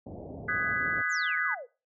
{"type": "low-pass noise", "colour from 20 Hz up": "pink", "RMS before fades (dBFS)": -40, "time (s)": [0.06, 1.02], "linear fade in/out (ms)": 5, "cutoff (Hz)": 740, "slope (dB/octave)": 48}
{"type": "chord", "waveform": "sine", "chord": "G# minor seventh", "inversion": "second", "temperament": "just", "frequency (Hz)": [1245.9, 1495.1, 1661.2, 1993.5], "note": ["D#6", "F#6", "G#6", "B6"], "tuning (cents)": [2, 18, 0, 16], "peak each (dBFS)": [-35, -30, -31, -33], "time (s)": [0.48, 1.55], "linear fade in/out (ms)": 10}
{"type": "exponential sweep", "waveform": "sine", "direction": "down", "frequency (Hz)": [7670, 440], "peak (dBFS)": -37, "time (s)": [1.09, 1.67], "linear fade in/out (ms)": 50}
{"effects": ["noise-tail reverb RT60 0.3 s tail -20 dB re dry", "high-pass 80 Hz 12 dB/octave"]}